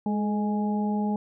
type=harmonic tone with a mistuned harmonic; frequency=208.2 Hz; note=G#3; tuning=5 cents sharp; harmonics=1 / 2 / 3 / 4; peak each=-24 / -35 / -40 / -33 dBFS; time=0.06-1.16 s; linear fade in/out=2 ms; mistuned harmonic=2; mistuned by=+42 cents; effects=none